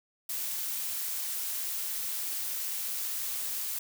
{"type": "noise", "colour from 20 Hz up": "blue", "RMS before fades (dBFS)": -34, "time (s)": [0.29, 3.79], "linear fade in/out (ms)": 5, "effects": []}